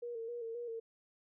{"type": "tone with vibrato", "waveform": "sine", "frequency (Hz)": 466.2, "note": "A#4", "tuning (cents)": 0, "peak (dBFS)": -39, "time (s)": [0.02, 0.8], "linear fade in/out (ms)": 10, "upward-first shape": "square", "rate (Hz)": 3.8, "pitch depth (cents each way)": 43, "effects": []}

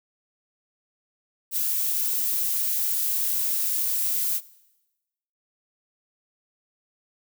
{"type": "noise", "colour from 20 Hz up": "violet", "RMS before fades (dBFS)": -25, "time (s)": [1.51, 4.41], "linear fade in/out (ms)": 50, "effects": ["noise-tail reverb RT60 1.0 s tail -20 dB re dry"]}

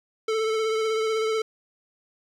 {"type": "tone with vibrato", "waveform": "square", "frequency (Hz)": 440.4, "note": "A4", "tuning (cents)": 2, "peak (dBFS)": -23, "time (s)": [0.28, 1.42], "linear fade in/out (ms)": 5, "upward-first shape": "triangle", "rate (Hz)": 16, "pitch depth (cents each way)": 30, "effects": ["low-pass 6000 Hz 12 dB/octave", "9-bit"]}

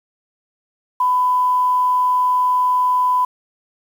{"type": "tone", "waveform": "sine", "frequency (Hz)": 1000, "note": "B5", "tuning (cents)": 21, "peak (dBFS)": -13, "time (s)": [1, 3.25], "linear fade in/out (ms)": 5, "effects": ["7-bit"]}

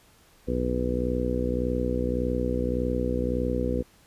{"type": "harmonic tone", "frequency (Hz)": 61.74, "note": "B1", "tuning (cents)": 0, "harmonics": [1, 2, 3, 4, 5, 6, 7, 8], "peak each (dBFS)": [-30, -34, -34, -30, -35, -35, -35, -30], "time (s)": [0.47, 3.83], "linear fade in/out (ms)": 20, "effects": ["pink hiss -58 dBFS RMS until 4.06 s", "resampled to 32000 Hz"]}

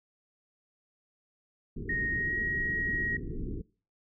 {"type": "low-pass noise", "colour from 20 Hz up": "pink", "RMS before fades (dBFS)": -37, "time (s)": [1.76, 3.62], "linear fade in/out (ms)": 10, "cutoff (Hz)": 440, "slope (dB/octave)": 96}
{"type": "tone with pitch glide", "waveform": "sine", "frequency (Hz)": [1864.7, 1892.9], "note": ["A#6", "A#6"], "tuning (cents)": [0, 26], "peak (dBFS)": -29, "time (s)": [1.89, 3.17], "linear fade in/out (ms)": 5, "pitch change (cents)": 26, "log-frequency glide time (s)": [2.11, 2.35]}
{"effects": ["noise-tail reverb RT60 0.4 s tail -23 dB re dry"]}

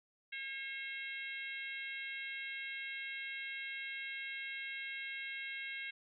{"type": "harmonic tone with a mistuned harmonic", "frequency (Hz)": 540, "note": "C#5", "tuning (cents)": -45, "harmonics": [3, 4, 5, 6, 7], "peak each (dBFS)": [-47, -43, -48, -52, -53], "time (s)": [0.32, 5.91], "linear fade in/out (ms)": 10, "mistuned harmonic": 7, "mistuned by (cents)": 20, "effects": []}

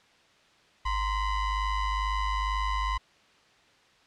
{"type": "ring-modulated tone", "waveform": "square", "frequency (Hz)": 493.9, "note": "B4", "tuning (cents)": 0, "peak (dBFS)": -24, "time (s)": [0.85, 2.98], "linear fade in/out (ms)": 10, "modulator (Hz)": 545, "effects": ["white hiss -60 dBFS RMS until 4.06 s", "low-pass 4000 Hz 12 dB/octave"]}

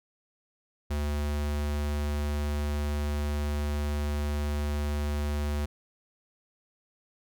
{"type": "tone", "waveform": "square", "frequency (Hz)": 73.5, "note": "D2", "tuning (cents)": 2, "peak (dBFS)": -28, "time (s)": [0.9, 5.66], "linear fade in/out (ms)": 10, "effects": []}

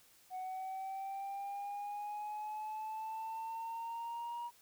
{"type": "linear sweep", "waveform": "sine", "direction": "up", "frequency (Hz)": [740, 954], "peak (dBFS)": -37, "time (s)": [0.3, 4.51], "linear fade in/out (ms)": 50, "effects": ["tanh soft clip ceiling -38 dBFS", "white hiss -65 dBFS RMS until 4.61 s"]}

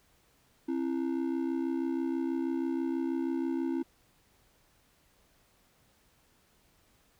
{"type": "ring-modulated tone", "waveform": "triangle", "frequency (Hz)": 300, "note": "D4", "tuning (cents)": 37, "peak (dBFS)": -24, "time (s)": [0.68, 3.83], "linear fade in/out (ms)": 10, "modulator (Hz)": 33.1, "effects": ["pink hiss -67 dBFS RMS until 7.19 s"]}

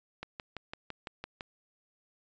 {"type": "click train", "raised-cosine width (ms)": 0.3, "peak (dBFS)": -23, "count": 8, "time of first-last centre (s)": [0.23, 1.408], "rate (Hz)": 5.94, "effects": ["resampled to 16000 Hz"]}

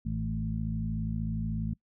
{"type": "harmonic tone with a mistuned harmonic", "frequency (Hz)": 54.8, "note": "A1", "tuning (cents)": -6, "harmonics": [1, 2, 3, 4], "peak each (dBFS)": [-35, -35, -35, -35], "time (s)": [0.05, 1.74], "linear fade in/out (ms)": 10, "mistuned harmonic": 3, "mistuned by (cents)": -19, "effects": ["noise-tail reverb RT60 0.1 s tail -23 dB re dry"]}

